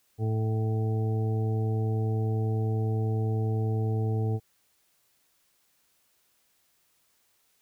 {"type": "harmonic tone", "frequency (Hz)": 110, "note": "A2", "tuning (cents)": 0, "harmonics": [1, 2, 3, 4, 6, 7], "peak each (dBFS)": [-25, -37, -39, -35, -49, -42], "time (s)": [0.18, 4.4], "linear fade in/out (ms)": 50, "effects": ["white hiss -69 dBFS RMS until 7.61 s"]}